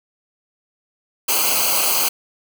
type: noise with comb filter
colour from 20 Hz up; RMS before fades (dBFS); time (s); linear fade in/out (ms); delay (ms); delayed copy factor
white; -18; 1.28-2.09; 10; 0.55; -0.95
effects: none